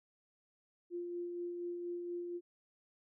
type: tone with tremolo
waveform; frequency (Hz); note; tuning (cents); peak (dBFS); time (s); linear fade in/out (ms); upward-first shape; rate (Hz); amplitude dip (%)
sine; 349.2; F4; 0; -37; 0.9-2.41; 50; sine; 4.2; 30
effects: none